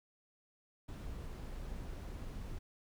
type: noise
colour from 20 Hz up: brown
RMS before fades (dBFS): -44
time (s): 0.88-2.59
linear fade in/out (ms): 10
effects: none